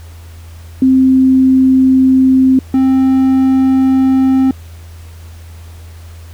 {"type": "tone pair in turn", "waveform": ["sine", "triangle"], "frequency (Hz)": [261.6, 263.6], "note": ["C4", "C4"], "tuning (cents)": [0, 13], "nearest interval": "unison", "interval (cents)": 13, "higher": "second", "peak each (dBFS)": -5, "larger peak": "neither", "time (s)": [[0.82, 2.59], [2.74, 4.51]], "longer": "neither", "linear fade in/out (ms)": 2, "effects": ["added 83 Hz sine -30 dBFS peak until 6.33 s", "pink hiss -43 dBFS RMS until 6.33 s"]}